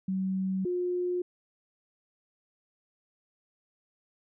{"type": "tone pair in turn", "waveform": "sine", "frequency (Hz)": [189.5, 357.7], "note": ["F#3", "F4"], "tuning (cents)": [42, 41], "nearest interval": "major seventh", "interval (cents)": 1099, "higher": "second", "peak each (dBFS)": -27, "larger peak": "neither", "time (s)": [[0.08, 0.65], [0.65, 1.22]], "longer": "neither", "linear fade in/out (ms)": 5, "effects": []}